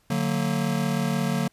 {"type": "chord", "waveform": "square", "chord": "D augmented", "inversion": "none", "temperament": "just", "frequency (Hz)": [146.83, 183.54, 229.4], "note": ["D3", "F#3", "A#3"], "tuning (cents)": [0, -14, -28], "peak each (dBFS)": -28, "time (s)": [0.1, 1.48], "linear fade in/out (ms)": 5, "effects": ["pink hiss -64 dBFS RMS until 1.52 s", "resampled to 32000 Hz"]}